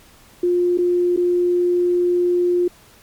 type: tone with dropouts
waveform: sine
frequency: 353.8 Hz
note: F4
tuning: 23 cents sharp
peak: -14 dBFS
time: 0.43-2.68 s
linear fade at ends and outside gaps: 5 ms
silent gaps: 0.776-0.785 / 1.164-1.173 s
effects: pink hiss -49 dBFS RMS until 3.02 s + MP3 96 kbps